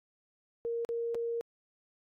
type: tone with dropouts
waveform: sine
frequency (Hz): 466.2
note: A#4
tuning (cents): 0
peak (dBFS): -31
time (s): 0.65-1.41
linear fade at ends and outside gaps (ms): 0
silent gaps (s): 0.849-0.89 / 1.146-1.152
effects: AAC 64 kbps